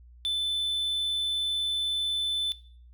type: tone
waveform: triangle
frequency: 3518 Hz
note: A7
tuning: 1 cent flat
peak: -24 dBFS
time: 0.25-2.52 s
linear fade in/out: 0 ms
effects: noise-tail reverb RT60 0.5 s tail -19 dB re dry + added 60 Hz sine -49 dBFS peak until 2.93 s